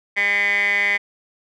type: tone with band-pass filter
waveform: 15% pulse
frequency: 202.4 Hz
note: G#3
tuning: 44 cents flat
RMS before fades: -19 dBFS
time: 0.16-0.98 s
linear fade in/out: 20 ms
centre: 2100 Hz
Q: 9.3
effects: none